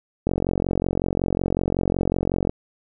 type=click train; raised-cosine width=2 ms; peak=-8 dBFS; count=102; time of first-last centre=0.27-2.495 s; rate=45.4 Hz; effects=none